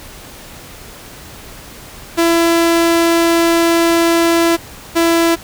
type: tone pair in turn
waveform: sawtooth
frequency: 335.4 / 334.2 Hz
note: E4 / E4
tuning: +30 / +24 cents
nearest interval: unison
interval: 6 cents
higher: first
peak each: -6 dBFS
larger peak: neither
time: 2.17-4.57 / 4.95-5.36 s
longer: first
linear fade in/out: 20 ms
effects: pink hiss -35 dBFS RMS until 5.43 s